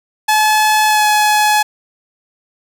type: tone with pitch glide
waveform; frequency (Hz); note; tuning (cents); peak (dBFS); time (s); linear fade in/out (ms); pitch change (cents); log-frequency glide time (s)
sawtooth; 858 to 846.2; A5 to G#5; -44 to +32; -6; 0.28-1.63; 10; -24; 0.87-1.05
effects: none